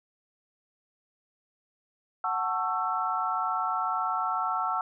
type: chord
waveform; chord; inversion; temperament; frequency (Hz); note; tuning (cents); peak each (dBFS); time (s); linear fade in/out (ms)
sine; F# minor seventh; none; just; 740 / 888 / 1110 / 1332; F#5 / A5 / C#6 / E6; 0 / +16 / +2 / +18; -32 / -33 / -34 / -29; 2.24-4.81; 2
effects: none